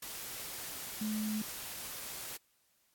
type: tone in noise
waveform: sine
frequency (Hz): 214.4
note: A3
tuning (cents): -45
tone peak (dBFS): -33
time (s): 1.01-1.42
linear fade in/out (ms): 5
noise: white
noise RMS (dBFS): -43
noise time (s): 0.02-2.37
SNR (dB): +7
effects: white hiss -73 dBFS RMS until 2.94 s + AAC 64 kbps